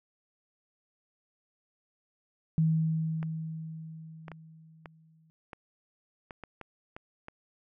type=tone with exponential decay; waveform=sine; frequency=160 Hz; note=D#3; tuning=49 cents sharp; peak=-21 dBFS; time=2.58-5.3 s; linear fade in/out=0 ms; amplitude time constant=590 ms
type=clicks; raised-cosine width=0.5 ms; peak=-27 dBFS; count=10; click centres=3.229 / 4.282 / 4.317 / 4.858 / 5.532 / 6.308 / 6.437 / 6.613 / 6.965 / 7.284 s
effects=none